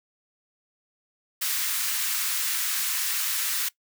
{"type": "high-pass noise", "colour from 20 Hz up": "white", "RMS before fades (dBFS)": -27, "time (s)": [1.41, 3.69], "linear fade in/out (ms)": 10, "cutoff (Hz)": 1200, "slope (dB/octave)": 24, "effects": ["noise-tail reverb RT60 0.1 s tail -20 dB re dry"]}